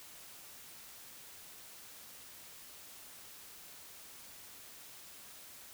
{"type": "silence", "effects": ["white hiss -53 dBFS RMS until 5.73 s"]}